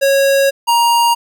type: tone pair in turn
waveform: square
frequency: 550 / 939.8 Hz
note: C#5 / A#5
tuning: -14 / +14 cents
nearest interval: major sixth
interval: 928 cents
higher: second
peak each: -10 / -10 dBFS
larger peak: neither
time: 0.01-0.51 / 0.67-1.15 s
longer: first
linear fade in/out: 20 ms
effects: none